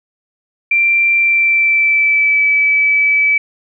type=tone with pitch glide; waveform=sine; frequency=2360 to 2299 Hz; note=D7 to D7; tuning=+8 to -37 cents; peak=-9 dBFS; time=0.71-3.38 s; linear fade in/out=5 ms; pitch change=-45 cents; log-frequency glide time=1.15-2.44 s; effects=none